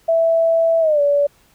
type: tone with pitch glide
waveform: sine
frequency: 659.3 to 574 Hz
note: E5 to D5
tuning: 0 to -40 cents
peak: -12 dBFS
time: 0.08-1.27 s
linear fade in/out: 10 ms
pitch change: -240 cents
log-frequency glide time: 0.8-1.01 s
effects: pink hiss -55 dBFS RMS until 1.54 s

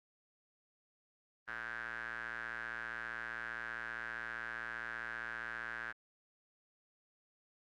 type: tone with band-pass filter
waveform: square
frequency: 57.6 Hz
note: A#1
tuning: 20 cents flat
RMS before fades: -43 dBFS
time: 1.47-5.93 s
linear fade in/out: 20 ms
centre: 1600 Hz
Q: 9.4
effects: Opus 24 kbps

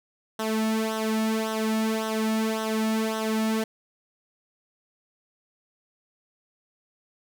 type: tone with flanger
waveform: sawtooth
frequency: 220 Hz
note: A3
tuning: in tune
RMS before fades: -26 dBFS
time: 0.39-3.64 s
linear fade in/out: 5 ms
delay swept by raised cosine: 0.42 to 2.02 ms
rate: 1.8 Hz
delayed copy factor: -0.75
effects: none

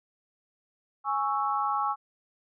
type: chord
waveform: sine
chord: C# minor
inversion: second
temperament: equal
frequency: 830.6 / 1108.7 / 1318.5 Hz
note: G#5 / C#6 / E6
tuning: 0 / 0 / 0 cents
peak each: -29 / -29 / -31 dBFS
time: 1.04-1.96 s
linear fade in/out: 50 ms
effects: none

